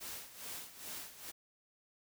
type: noise with tremolo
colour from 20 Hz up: white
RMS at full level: -44 dBFS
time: 0-1.32 s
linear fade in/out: 20 ms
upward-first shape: sine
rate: 2.4 Hz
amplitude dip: 75%
effects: none